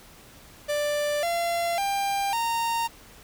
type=tone with pitch steps; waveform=45% pulse; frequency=589 / 684.4 / 795.4 / 924.2 Hz; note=D5 / F5 / G5 / A#5; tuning=+5 / -35 / +25 / -15 cents; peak=-24 dBFS; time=0.68-2.88 s; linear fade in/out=20 ms; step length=550 ms; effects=pink hiss -50 dBFS RMS until 3.23 s